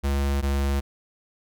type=tone pair in turn; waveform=square; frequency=69.7 / 69.45 Hz; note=C#2 / C#2; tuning=+10 / +4 cents; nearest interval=unison; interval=6 cents; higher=first; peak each=-22 dBFS; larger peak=neither; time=0.03-0.42 / 0.42-0.81 s; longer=neither; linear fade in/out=20 ms; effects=none